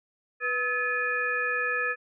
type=tone cluster; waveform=sine; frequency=492.9 / 1284 / 1721 / 2464 Hz; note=B4 / E6 / A6 / D#7; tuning=-3 / -46 / -39 / -17 cents; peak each=-34 / -33 / -27 / -33 dBFS; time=0.4-1.96 s; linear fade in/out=50 ms; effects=none